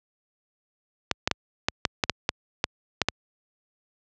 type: clicks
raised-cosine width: 0.2 ms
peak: -3 dBFS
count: 11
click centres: 1.113 / 1.275 / 1.313 / 1.685 / 1.852 / 2.038 / 2.097 / 2.291 / 2.641 / 3.017 / 3.086 s
effects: high-pass 60 Hz 12 dB/octave + low-pass 7000 Hz 12 dB/octave